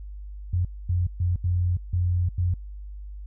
sine tone bursts at uneven times, 89 Hz, F2, 33 cents sharp, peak -20 dBFS, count 6, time 0.53-0.65 / 0.89-1.07 / 1.2-1.36 / 1.44-1.77 / 1.93-2.29 / 2.38-2.54 s, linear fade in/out 5 ms, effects added 50 Hz sine -35 dBFS peak until 3.26 s

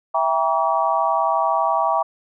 sine chord, E diminished seventh, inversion none, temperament just, 659.3 / 791.1 / 949.3 / 1139.2 Hz, E5 / G5 / Bb5 / Db6, 0 / +16 / +31 / +47 cents, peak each -22 dBFS, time 0.14-2.03 s, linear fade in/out 10 ms, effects none

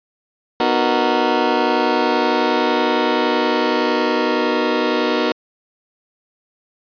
20% pulse chord, B major seventh, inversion none, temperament just, 246.9 / 308.7 / 370.4 / 463 Hz, B3 / D#4 / F#4 / A#4, 0 / -14 / +2 / -12 cents, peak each -16 dBFS, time 0.6-5.32 s, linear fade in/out 2 ms, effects resampled to 11025 Hz

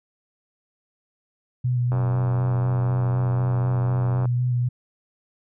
sine tone with vibrato, 123.47 Hz, B2, in tune, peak -19 dBFS, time 1.64-4.69 s, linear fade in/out 10 ms, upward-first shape square, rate 4 Hz, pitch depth 19 cents each way
click train, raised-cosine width 1 ms, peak -18 dBFS, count 221, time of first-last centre 1.92-4.255 s, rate 94.2 Hz
effects none

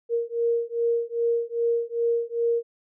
sine beating tone pair, 466.2 / 468.7 Hz, A#4 / A#4, 0 / +9 cents, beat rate 2.5 Hz, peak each -25 dBFS, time 0.09-2.63 s, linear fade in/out 50 ms, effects none

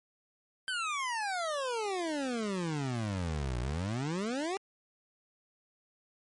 25% pulse exponential two-way sweep, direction down then up, 1568 to 58.27 to 403.2 Hz, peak -28 dBFS, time 0.68-4.57 s, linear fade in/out 0 ms, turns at 3.59 s, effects low-pass 10000 Hz 12 dB/octave + MP3 48 kbps

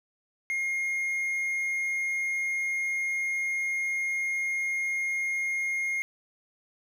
triangle tone, 2137 Hz, C7, 36 cents sharp, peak -25 dBFS, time 0.5-6.02 s, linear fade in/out 0 ms, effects none

